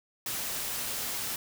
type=noise; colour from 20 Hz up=white; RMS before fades=-34 dBFS; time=0.26-1.36 s; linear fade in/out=2 ms; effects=none